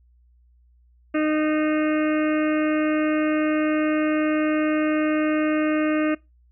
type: harmonic tone with a mistuned harmonic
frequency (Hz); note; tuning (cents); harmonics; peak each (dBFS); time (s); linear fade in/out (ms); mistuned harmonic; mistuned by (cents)
307.1; D#4; -23; 1 / 2 / 4 / 5 / 6 / 7 / 8 / 9; -20 / -26 / -32 / -34 / -36 / -37 / -38 / -39; 1.14-6.15; 10; 8; +21
effects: noise-tail reverb RT60 0.2 s tail -22 dB re dry + added 60 Hz sine -54 dBFS peak until 6.51 s